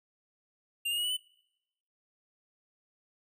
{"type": "tone with pitch steps", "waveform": "square", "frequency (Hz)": [2792, 2846, 2900, 2956, 3013], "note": ["F7", "F7", "F#7", "F#7", "F#7"], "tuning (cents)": [-1, 32, -35, -2, 31], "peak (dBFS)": -30, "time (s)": [0.85, 1.17], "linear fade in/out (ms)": 10, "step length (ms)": 64, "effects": ["noise-tail reverb RT60 0.9 s tail -26 dB re dry"]}